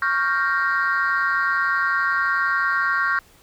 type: chord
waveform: sine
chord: G half-diminished seventh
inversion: second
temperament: equal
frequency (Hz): 1108.7 / 1396.9 / 1568 / 1864.7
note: Db6 / F6 / G6 / Bb6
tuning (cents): 0 / 0 / 0 / 0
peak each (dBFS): -23 / -22 / -22 / -25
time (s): 0.02-3.19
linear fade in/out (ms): 2
effects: tanh soft clip ceiling -12 dBFS + pink hiss -53 dBFS RMS until 3.42 s